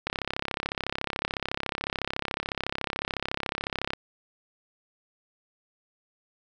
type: click train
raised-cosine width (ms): 0.3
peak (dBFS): -12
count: 132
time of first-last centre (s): 0.07-3.934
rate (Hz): 33.9
effects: none